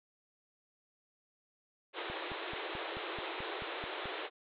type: band-pass noise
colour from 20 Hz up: pink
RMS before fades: -41 dBFS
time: 1.93-4.3 s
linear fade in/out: 50 ms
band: 320 to 3900 Hz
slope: 96 dB/octave
type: click train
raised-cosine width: 3 ms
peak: -33 dBFS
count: 10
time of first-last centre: 2.1-4.057 s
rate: 4.6 Hz
effects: none